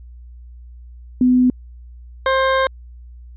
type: tone pair in turn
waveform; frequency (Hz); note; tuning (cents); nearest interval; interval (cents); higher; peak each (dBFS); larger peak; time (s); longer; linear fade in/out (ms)
sine / 20% pulse; 251.2 / 529.5; B3 / C5; +30 / +21; octave + minor second; 1291; second; -10 / -9; second; 1.21-1.5 / 2.26-2.67; second; 2
effects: added 60 Hz sine -36 dBFS peak until 3.36 s + resampled to 8000 Hz